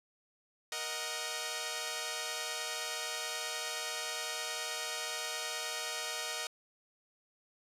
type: chord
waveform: 5% pulse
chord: D# minor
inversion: second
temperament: equal with one note detuned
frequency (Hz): 469.1 / 622.3 / 740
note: A#4 / D#5 / F#5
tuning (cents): +11 / 0 / 0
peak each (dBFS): -30 / -28 / -30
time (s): 0.72-6.47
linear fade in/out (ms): 2
effects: resampled to 32000 Hz